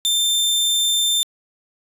sawtooth tone, 3578 Hz, A7, 28 cents sharp, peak -13 dBFS, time 0.05-1.23 s, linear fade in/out 0 ms, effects resampled to 32000 Hz

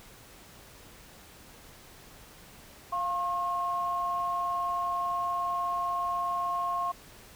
sine tone pair together, 700 / 1077.9 Hz, F5 / C#6, +4 / -49 cents, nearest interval perfect fifth, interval 747 cents, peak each -33 / -28 dBFS, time 2.92-6.92 s, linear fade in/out 10 ms, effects tanh soft clip ceiling -20 dBFS + pink hiss -52 dBFS RMS until 7.35 s

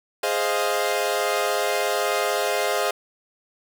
sawtooth chord, F minor seventh, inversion first, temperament equal, 415.3 / 523.3 / 622.3 / 698.5 Hz, Ab4 / C5 / Eb5 / F5, 0 / 0 / 0 / 0 cents, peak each -23 dBFS, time 0.23-2.91 s, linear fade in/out 5 ms, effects none

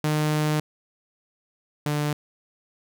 sawtooth tone pair in turn, 152.3 / 148.31 Hz, D#3 / D3, -37 / +17 cents, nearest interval unison, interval 46 cents, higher first, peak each -17 / -19 dBFS, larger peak first, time 0.04-0.6 / 1.86-2.13 s, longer first, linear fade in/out 2 ms, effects none

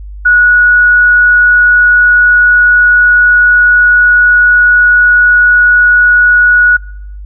sine tone, 1462 Hz, F#6, 21 cents flat, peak -3 dBFS, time 0.25-6.77 s, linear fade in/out 10 ms, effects noise-tail reverb RT60 0.8 s tail -25 dB re dry + added 50 Hz sine -23 dBFS peak until 7.25 s

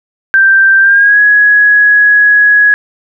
sine tone with pitch glide, 1570 to 1673 Hz, G6 to G#6, +2 to +12 cents, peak -3 dBFS, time 0.34-2.74 s, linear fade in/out 0 ms, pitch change +110 cents, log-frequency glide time 0.8-1.2 s, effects none

